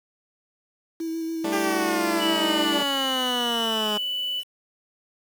sine tone with vibrato, 326.3 Hz, E4, 18 cents flat, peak -26 dBFS, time 1-2.78 s, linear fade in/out 5 ms, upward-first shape square, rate 7 Hz, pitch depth 13 cents each way
15% pulse chord, G suspended second, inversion none, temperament just, 196 / 220.5 / 294 Hz, G3 / A3 / D4, 0 / +4 / +2 cents, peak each -26 dBFS, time 1.44-2.83 s, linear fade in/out 5 ms
10% pulse exponential sweep, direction down, 402.1 to 207.7 Hz, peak -17 dBFS, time 1.52-3.98 s, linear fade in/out 10 ms
sine tone with pitch glide, 2955 to 2976 Hz, F#7 to F#7, -3 to +9 cents, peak -25 dBFS, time 2.18-4.44 s, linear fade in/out 50 ms, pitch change +12 cents, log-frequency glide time 3.23-3.93 s
effects 7-bit

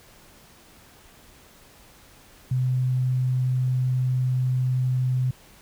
sine tone, 127.7 Hz, C3, 42 cents flat, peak -20 dBFS, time 2.51-5.31 s, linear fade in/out 5 ms, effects pink hiss -52 dBFS RMS until 5.61 s

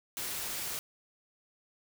white noise, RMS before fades -37 dBFS, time 0.17-0.79 s, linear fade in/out 0 ms, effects none

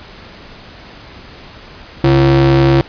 square ring-modulated tone, 101.4 Hz, G#2, 41 cents flat, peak -5 dBFS, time 2.04-2.81 s, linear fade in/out 0 ms, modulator 238 Hz, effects pink hiss -36 dBFS RMS until 2.88 s + resampled to 11025 Hz

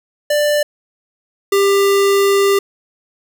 square tone pair in turn, 591 / 397.1 Hz, D5 / G4, +11 / +22 cents, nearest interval perfect fifth, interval 689 cents, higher first, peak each -13 / -11 dBFS, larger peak second, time 0.3-0.63 / 1.52-2.59 s, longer second, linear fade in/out 5 ms, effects none

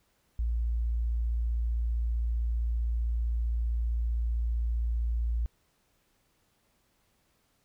sine tone, 57.7 Hz, A#1, 17 cents flat, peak -26 dBFS, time 0.39-5.46 s, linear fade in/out 0 ms, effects pink hiss -71 dBFS RMS until 7.64 s

